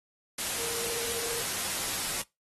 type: tone in noise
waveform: sine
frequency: 466.2 Hz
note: A#4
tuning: in tune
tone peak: -38 dBFS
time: 0.58-1.42 s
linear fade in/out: 5 ms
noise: white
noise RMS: -32 dBFS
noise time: 0.38-2.22 s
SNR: -9 dB
effects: noise-tail reverb RT60 0.2 s tail -22 dB re dry + AAC 32 kbps